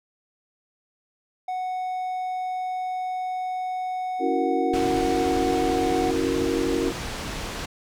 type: tone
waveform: triangle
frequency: 739 Hz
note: F#5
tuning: 2 cents flat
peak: -24 dBFS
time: 1.48-6.11 s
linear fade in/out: 5 ms
type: chord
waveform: sine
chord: F# dominant seventh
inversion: second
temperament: equal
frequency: 277.2 / 329.6 / 370 / 466.2 Hz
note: C#4 / E4 / F#4 / A#4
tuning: 0 / 0 / 0 / 0 cents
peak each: -27 dBFS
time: 4.19-6.93 s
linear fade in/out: 50 ms
type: low-pass noise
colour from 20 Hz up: pink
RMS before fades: -32 dBFS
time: 4.73-7.66 s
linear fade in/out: 10 ms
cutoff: 6700 Hz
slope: 12 dB/octave
effects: none